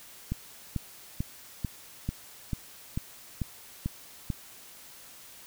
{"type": "click train", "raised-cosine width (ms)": 5, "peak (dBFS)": -17, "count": 10, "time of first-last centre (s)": [0.32, 4.302], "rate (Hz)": 2.26, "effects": ["white hiss -50 dBFS RMS until 5.46 s"]}